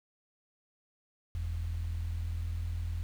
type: tone pair together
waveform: sine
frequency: 44.92 / 84.8 Hz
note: F1 / E2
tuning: +50 / +50 cents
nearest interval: major seventh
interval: 1100 cents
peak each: -35 / -32 dBFS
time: 1.35-3.03 s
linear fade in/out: 0 ms
effects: tanh soft clip ceiling -28 dBFS + 9-bit